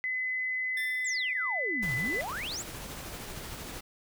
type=tone with pitch glide; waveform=sine; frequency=2023 to 2003 Hz; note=B6 to B6; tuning=+41 to +24 cents; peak=-29 dBFS; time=0.04-2.21 s; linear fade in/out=0 ms; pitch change=-17 cents; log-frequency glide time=0.8-2.05 s
type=tone with exponential decay; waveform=25% pulse; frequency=1772 Hz; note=A6; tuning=12 cents sharp; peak=-31 dBFS; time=0.77-1.69 s; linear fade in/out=2 ms; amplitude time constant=200 ms
type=exponential two-way sweep; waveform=sine; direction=down then up; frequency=8372 to 114.1 to 8372 Hz; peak=-34 dBFS; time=1.04-2.63 s; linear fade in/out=20 ms; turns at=1.95 s
type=noise with tremolo; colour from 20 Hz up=pink; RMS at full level=-40 dBFS; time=1.82-3.81 s; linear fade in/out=10 ms; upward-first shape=triangle; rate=13 Hz; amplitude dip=30%
effects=none